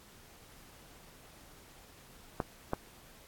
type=clicks; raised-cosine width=1 ms; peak=-16 dBFS; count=2; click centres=2.402 / 2.734 s; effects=pink hiss -57 dBFS RMS until 3.27 s + AAC 64 kbps